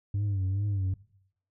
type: tone with vibrato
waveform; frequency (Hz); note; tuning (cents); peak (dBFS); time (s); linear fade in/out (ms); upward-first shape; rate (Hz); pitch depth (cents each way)
sine; 98.4; G2; +7; -23; 0.14-0.94; 5; triangle; 2.4; 100
effects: noise-tail reverb RT60 0.7 s tail -21 dB re dry + tanh soft clip ceiling -25 dBFS